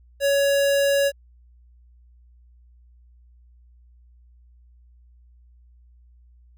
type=tone; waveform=square; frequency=560 Hz; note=C#5; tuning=18 cents sharp; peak=-18 dBFS; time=0.2-1.12 s; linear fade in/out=50 ms; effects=added 60 Hz sine -50 dBFS peak until 6.57 s